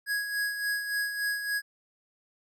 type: tone with tremolo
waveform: square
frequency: 1661.2 Hz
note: G#6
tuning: in tune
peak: -27 dBFS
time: 0.06-1.62 s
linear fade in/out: 50 ms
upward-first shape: sine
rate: 3.5 Hz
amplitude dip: 55%
effects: none